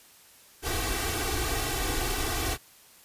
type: noise with comb filter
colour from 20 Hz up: pink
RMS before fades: -29 dBFS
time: 0.62-2.58 s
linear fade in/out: 50 ms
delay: 2.6 ms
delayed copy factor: +0.9
effects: white hiss -55 dBFS RMS until 3.04 s + resampled to 32000 Hz